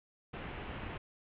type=low-pass noise; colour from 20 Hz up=pink; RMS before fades=-43 dBFS; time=0.33-0.98 s; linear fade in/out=10 ms; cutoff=3100 Hz; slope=48 dB/octave; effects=none